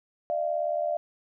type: tone pair together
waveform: sine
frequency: 604.6 / 683 Hz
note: D#5 / F5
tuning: -50 / -39 cents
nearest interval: major second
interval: 211 cents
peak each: -28 dBFS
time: 0.3-0.97 s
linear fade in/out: 0 ms
effects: none